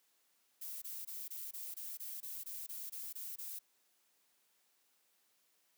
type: noise bursts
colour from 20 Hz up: violet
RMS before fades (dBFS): -45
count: 13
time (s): 0.61-3.592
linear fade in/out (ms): 10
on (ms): 210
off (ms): 21
effects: white hiss -75 dBFS RMS until 5.77 s + high-pass 200 Hz 12 dB/octave